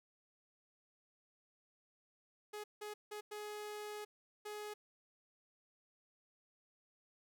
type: tone bursts at uneven times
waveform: sawtooth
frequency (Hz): 419.7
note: G#4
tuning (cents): +18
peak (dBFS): -40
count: 5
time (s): 2.53-2.64 / 2.81-2.94 / 3.11-3.21 / 3.31-4.05 / 4.45-4.74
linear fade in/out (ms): 10
effects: none